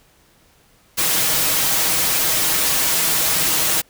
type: noise with comb filter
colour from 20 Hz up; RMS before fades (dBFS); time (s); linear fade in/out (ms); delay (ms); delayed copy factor
white; -18; 0.97-3.82; 20; 6.3; +0.6
effects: pink hiss -55 dBFS RMS until 3.89 s